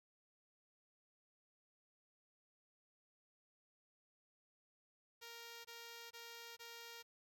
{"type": "tone bursts", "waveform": "5% pulse", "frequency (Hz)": 466.2, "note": "A#4", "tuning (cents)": 0, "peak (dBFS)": -40, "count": 4, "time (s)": [5.21, 7.03], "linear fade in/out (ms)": 20, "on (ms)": 440, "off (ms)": 20, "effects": ["13-bit"]}